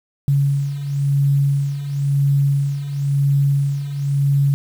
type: beating tone pair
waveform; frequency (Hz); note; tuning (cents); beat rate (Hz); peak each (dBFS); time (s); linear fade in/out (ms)
sine; 139.6 / 140.57; C#3 / C#3; +13 / +25; 0.97; -21 / -16; 0.28-4.54; 0
effects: 7-bit